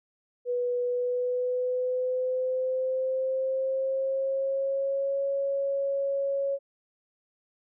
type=tone with pitch glide; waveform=sine; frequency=490 to 553.2 Hz; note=B4 to C#5; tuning=-14 to -4 cents; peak=-25 dBFS; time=0.45-6.59 s; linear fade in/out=50 ms; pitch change=+210 cents; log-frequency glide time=0.82-5.23 s; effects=none